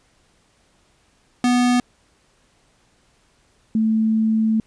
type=tone pair in turn; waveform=square / sine; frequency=246.1 / 220.3 Hz; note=B3 / A3; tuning=-6 / +2 cents; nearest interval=major second; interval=192 cents; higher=first; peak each=-15 dBFS; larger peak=neither; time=1.44-1.8 / 3.75-4.6 s; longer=second; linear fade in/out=2 ms; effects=pink hiss -60 dBFS RMS until 4.66 s + resampled to 22050 Hz